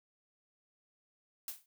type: noise with exponential decay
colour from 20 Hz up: blue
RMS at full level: -37 dBFS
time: 1.48-1.66 s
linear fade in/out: 2 ms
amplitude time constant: 38 ms
effects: none